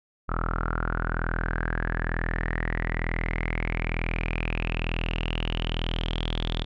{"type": "tone with low-pass filter sweep", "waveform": "sawtooth", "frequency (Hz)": 41.09, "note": "E1", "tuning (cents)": -5, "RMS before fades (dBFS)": -28, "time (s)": [0.28, 6.65], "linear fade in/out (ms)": 20, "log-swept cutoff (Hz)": [1300, 3500], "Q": 9.7, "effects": []}